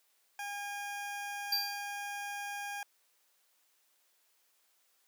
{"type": "tone", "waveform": "20% pulse", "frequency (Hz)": 812, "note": "G#5", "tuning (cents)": -39, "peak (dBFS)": -33, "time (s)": [0.39, 2.83], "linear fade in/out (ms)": 2}
{"type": "tone with exponential decay", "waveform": "square", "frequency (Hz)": 4687, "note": "D8", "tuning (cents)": -4, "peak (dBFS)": -27, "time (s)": [1.52, 1.97], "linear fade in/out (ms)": 5, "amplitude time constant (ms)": 96}
{"effects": ["white hiss -72 dBFS RMS until 5.07 s", "high-pass 400 Hz 12 dB/octave"]}